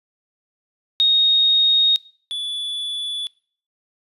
sine / triangle tone pair in turn, 3729 / 3446 Hz, A#7 / A7, 0 / -37 cents, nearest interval minor second, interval 137 cents, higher first, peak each -12 / -22 dBFS, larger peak first, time 1-1.96 / 2.31-3.27 s, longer neither, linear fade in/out 0 ms, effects noise-tail reverb RT60 0.5 s tail -23 dB re dry + resampled to 32000 Hz

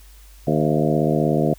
harmonic tone with a mistuned harmonic, 76.6 Hz, D#2, 27 cents flat, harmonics 2 / 3 / 4 / 5 / 6 / 7 / 8 / 9, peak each -21 / -23 / -24 / -25 / -26 / -26 / -27 / -28 dBFS, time 0.47-1.54 s, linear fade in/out 5 ms, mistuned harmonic 8, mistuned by +61 cents, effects added 50 Hz sine -43 dBFS peak until 1.58 s + white hiss -52 dBFS RMS until 1.58 s

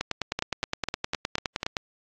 two click trains, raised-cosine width 0.2 ms, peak -10 / -9 dBFS, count 6 / 18, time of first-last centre 0.39-1.631 / 0.01-1.768 s, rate 4.03 / 9.67 Hz, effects low-pass 7000 Hz 12 dB/octave + AAC 48 kbps

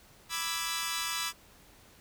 10% pulse chord, E dominant seventh, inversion second, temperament equal, 987.8 / 1174.7 / 1318.5 / 1661.2 Hz, B5 / D6 / E6 / G#6, 0 / 0 / 0 / 0 cents, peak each -29 dBFS, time 0.29-1.33 s, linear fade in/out 50 ms, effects pink hiss -58 dBFS RMS until 2 s

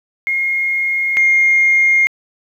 sine tone pair in turn, 2143 / 2129 Hz, C7 / C7, +41 / +30 cents, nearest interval unison, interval 11 cents, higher first, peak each -14 / -8 dBFS, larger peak second, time 0.27-1.17 / 1.17-2.07 s, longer neither, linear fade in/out 0 ms, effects tanh soft clip ceiling -4 dBFS + 8-bit

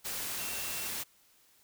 sine tone in noise, 2700 Hz, E7, 41 cents sharp, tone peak -45 dBFS, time 0.38-0.89 s, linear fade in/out 20 ms, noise white, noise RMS -37 dBFS, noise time 0.04-1.04 s, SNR -11 dB, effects white hiss -65 dBFS RMS until 1.63 s

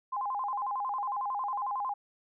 sine tone with vibrato, 921 Hz, A#5, 21 cents flat, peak -30 dBFS, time 0.12-1.94 s, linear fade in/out 10 ms, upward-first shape square, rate 11 Hz, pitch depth 210 cents each way, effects none

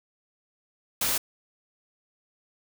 white noise, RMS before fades -26 dBFS, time 1.01-1.18 s, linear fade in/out 5 ms, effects none

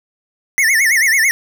square tone with vibrato, 1975.5 Hz, B6, in tune, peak -11 dBFS, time 0.58-1.31 s, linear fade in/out 0 ms, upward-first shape sine, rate 9.1 Hz, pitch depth 200 cents each way, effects none

